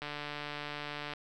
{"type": "click train", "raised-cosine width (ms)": 0.3, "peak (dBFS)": -23, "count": 165, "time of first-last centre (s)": [0.02, 1.136], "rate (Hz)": 147, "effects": []}